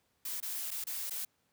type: noise with dropouts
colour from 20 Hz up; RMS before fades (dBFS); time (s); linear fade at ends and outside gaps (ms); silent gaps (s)
blue; -38; 0.25-1.25; 5; 0.403-0.426 / 0.707-0.713 / 0.841-0.868 / 1.098-1.107
effects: pink hiss -75 dBFS RMS until 1.52 s + high-pass 80 Hz 12 dB/octave